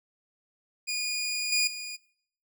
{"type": "tone with level steps", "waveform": "20% pulse", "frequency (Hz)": 2447, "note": "D#7", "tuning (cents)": -29, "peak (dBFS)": [-24, -18, -31], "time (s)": [0.87, 1.97], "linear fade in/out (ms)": 20, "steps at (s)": [1.52, 1.67], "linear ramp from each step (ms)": 5, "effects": ["noise-tail reverb RT60 0.6 s tail -21 dB re dry"]}